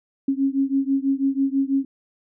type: beating tone pair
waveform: sine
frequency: 270 / 276.1 Hz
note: C#4 / C#4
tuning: -45 / -7 cents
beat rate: 6.1 Hz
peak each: -21 / -22 dBFS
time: 0.28-1.85 s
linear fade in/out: 5 ms
effects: none